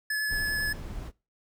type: tone with vibrato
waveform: square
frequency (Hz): 1714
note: A6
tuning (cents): -46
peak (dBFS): -27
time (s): 0.1-0.73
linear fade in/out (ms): 5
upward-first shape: sine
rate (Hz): 9.9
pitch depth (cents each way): 10
type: noise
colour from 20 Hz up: brown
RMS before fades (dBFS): -37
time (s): 0.28-1.12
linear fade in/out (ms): 50
effects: noise-tail reverb RT60 0.3 s tail -22 dB re dry